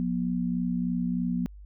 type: tone pair together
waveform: sine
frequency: 178.5 / 241.7 Hz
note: F3 / B3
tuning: +38 / -37 cents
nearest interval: perfect fourth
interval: 525 cents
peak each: -28 dBFS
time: 0-1.46 s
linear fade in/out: 0 ms
effects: added 50 Hz sine -43 dBFS peak until 1.65 s